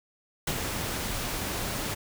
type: noise with ADSR envelope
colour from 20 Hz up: pink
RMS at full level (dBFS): -27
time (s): 0.47-1.95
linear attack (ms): 5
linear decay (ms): 63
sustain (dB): -5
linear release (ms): 16
effects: none